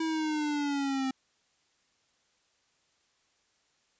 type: linear sweep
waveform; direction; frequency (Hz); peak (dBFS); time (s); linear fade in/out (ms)
square; down; 325 to 261.6; -29; 0-1.11; 5
effects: white hiss -71 dBFS RMS until 3.99 s + resampled to 16000 Hz